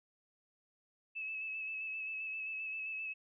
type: tone with vibrato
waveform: sine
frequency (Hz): 2600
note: E7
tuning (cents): -24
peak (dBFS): -38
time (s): 1.15-3.14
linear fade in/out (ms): 20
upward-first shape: square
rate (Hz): 7.6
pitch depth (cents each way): 22
effects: none